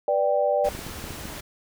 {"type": "chord", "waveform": "sine", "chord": "G major", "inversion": "first", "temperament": "just", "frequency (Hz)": [490, 588, 784], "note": ["B4", "D5", "G5"], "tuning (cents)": [-14, 2, 0], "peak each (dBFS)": [-26, -21, -26], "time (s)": [0.08, 0.69], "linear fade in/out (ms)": 2}
{"type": "noise", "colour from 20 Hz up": "pink", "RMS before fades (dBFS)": -37, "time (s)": [0.64, 1.41], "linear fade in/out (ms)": 10}
{"type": "clicks", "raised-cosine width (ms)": 3, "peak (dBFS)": -24, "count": 6, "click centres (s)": [0.75, 0.791, 0.866, 1.041, 1.106, 1.255]}
{"effects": []}